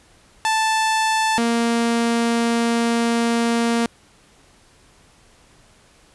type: tone pair in turn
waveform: sawtooth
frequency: 880 / 233.1 Hz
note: A5 / A#3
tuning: 0 / 0 cents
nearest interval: octave + major seventh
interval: 2300 cents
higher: first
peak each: -13 dBFS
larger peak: neither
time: 0.45-1.38 / 1.38-3.86 s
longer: second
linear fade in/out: 0 ms
effects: pink hiss -53 dBFS RMS until 6.14 s + resampled to 24000 Hz